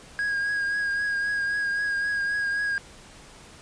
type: tone with vibrato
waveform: triangle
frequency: 1638 Hz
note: G#6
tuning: 24 cents flat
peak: -22 dBFS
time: 0.19-2.78 s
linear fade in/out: 0 ms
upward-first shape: triangle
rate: 3.8 Hz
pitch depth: 30 cents each way
effects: pink hiss -48 dBFS RMS until 3.61 s + resampled to 22050 Hz